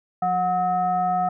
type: tone with frequency modulation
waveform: sine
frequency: 730 Hz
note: F#5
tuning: 24 cents flat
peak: -19 dBFS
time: 0.22-1.29 s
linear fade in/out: 5 ms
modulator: 552 Hz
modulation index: 0.59
effects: none